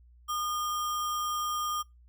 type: tone with sample-and-hold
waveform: sine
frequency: 1217 Hz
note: D#6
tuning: 39 cents flat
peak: -29 dBFS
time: 0.28-1.83 s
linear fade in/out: 20 ms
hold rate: 4410 Hz
effects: noise-tail reverb RT60 0.2 s tail -22 dB re dry + added 60 Hz sine -54 dBFS peak until 2.08 s